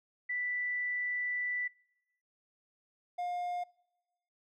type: tone pair in turn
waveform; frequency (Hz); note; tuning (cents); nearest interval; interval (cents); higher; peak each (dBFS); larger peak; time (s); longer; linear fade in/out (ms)
sine / triangle; 1975.5 / 710.2; B6 / F5; 0 / +29; octave + tritone; 1771; first; -32 / -31; second; 0.29-1.68 / 3.18-3.64; first; 10
effects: noise-tail reverb RT60 1.0 s tail -25 dB re dry